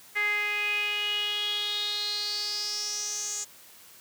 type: tone with band-pass filter sweep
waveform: sawtooth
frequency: 415.3 Hz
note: G#4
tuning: in tune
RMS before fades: -30 dBFS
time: 0.15-3.45 s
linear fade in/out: 20 ms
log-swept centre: 2000 to 6900 Hz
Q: 8.2
effects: white hiss -52 dBFS RMS until 4 s + high-pass 80 Hz 12 dB/octave